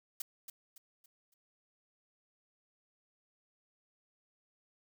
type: noise with echo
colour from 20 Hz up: blue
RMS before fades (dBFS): -39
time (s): 0.2-0.22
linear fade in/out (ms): 2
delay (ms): 280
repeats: 4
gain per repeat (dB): -8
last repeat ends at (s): 1.34
effects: none